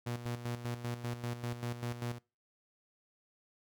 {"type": "tone with tremolo", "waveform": "sawtooth", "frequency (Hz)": 120, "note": "B2", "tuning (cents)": -49, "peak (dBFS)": -31, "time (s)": [0.06, 2.19], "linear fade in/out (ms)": 10, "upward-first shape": "square", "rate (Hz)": 5.1, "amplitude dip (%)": 65, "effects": ["noise-tail reverb RT60 0.3 s tail -23 dB re dry"]}